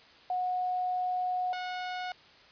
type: tone pair in turn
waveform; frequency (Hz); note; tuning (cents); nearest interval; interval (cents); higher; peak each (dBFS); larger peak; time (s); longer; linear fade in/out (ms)
sine / sawtooth; 730 / 730; F#5 / F#5; -24 / -24; unison; 0; neither; -28 / -30; first; 0.3-1.53 / 1.53-2.12; first; 2
effects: white hiss -56 dBFS RMS until 2.51 s + resampled to 11025 Hz